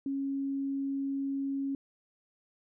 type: tone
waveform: sine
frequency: 274.7 Hz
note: C#4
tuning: 16 cents flat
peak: -30 dBFS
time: 0.06-1.75 s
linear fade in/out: 2 ms
effects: none